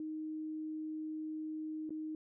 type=tone with dropouts; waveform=sine; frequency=311.5 Hz; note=D#4; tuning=2 cents sharp; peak=-38 dBFS; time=0-2.15 s; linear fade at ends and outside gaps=2 ms; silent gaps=1.894-1.905 s; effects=none